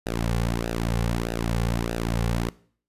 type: tone with flanger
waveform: sawtooth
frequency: 57.5 Hz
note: A#1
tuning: 23 cents flat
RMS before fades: -26 dBFS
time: 0.06-2.49 s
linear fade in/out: 0 ms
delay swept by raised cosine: 0.9 to 3.2 ms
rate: 1.6 Hz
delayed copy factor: -0.85
effects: noise-tail reverb RT60 0.5 s tail -20 dB re dry + resampled to 32000 Hz